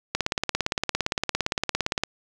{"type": "click train", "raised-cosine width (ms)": 0.2, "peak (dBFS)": -6, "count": 34, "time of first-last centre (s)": [0.15, 2.036], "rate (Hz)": 17.5, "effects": []}